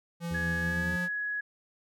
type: tone with pitch glide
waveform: square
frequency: 170 to 177.73 Hz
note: F3 to F3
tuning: -46 to +31 cents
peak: -33 dBFS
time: 0.2-1.09 s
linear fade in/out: 50 ms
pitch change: +77 cents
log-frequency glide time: 0.59-0.92 s
type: harmonic tone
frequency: 82.41 Hz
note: E2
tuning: in tune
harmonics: 1 / 2 / 3 / 4 / 5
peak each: -36 / -42 / -46 / -48 / -50 dBFS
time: 0.3-0.97 s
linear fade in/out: 20 ms
type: tone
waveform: sine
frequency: 1678 Hz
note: G#6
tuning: 17 cents sharp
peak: -30 dBFS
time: 0.34-1.41 s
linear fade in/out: 10 ms
effects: none